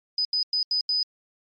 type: tone bursts at uneven times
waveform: sine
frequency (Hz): 4992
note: D#8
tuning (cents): +5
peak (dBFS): -21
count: 5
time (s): 0.18-0.25 / 0.33-0.43 / 0.53-0.63 / 0.71-0.81 / 0.89-1.03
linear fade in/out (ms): 2
effects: MP3 32 kbps